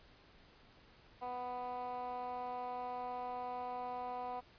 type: tone with band-pass filter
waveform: 15% pulse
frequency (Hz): 248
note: B3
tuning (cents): +7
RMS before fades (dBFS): -42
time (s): 1.21-4.41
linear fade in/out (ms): 20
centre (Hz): 830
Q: 2.6
effects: pink hiss -63 dBFS RMS until 4.58 s + resampled to 11025 Hz